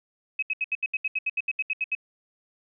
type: tone bursts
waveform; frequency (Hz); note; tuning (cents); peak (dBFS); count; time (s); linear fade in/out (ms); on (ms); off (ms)
sine; 2551; D#7; +43; -23; 15; 0.39-1.951; 5; 35; 74
effects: none